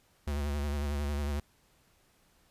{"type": "tone with vibrato", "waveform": "square", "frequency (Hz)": 72.3, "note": "D2", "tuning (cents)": -27, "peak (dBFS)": -31, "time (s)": [0.27, 1.4], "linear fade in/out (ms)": 5, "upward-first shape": "sine", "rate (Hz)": 11, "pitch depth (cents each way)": 52, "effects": ["pink hiss -67 dBFS RMS until 2.5 s", "resampled to 32000 Hz"]}